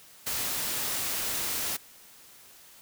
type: noise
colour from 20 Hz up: white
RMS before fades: -31 dBFS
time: 0.26-1.77 s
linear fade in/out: 10 ms
effects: white hiss -53 dBFS RMS until 2.81 s